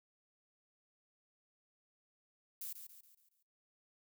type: noise with echo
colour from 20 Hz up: violet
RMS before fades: -44 dBFS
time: 2.61-2.73 s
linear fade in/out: 5 ms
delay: 140 ms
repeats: 5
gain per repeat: -7 dB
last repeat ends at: 3.43 s
effects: noise-tail reverb RT60 0.5 s tail -24 dB re dry